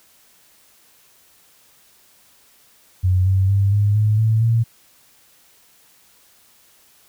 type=tone with pitch steps; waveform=sine; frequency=92 / 95.46 / 99.06 / 102.79 / 106.66 / 110.68 / 114.85 Hz; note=F#2 / G2 / G2 / G#2 / G#2 / A2 / A#2; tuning=-9 / -45 / +19 / -17 / +47 / +11 / -25 cents; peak=-13 dBFS; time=3.03-4.64 s; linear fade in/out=20 ms; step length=230 ms; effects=white hiss -54 dBFS RMS until 7.08 s